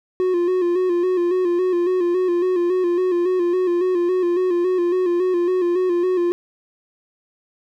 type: tone with vibrato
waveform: triangle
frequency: 358.3 Hz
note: F4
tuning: 44 cents sharp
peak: -14 dBFS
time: 0.2-6.32 s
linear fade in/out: 0 ms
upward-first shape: square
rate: 3.6 Hz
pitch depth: 49 cents each way
effects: none